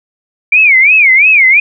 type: tone with vibrato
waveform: sine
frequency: 2300 Hz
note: D7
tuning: 37 cents flat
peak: -3 dBFS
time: 0.52-1.6 s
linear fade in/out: 5 ms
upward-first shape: sine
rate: 2.9 Hz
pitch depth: 210 cents each way
effects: none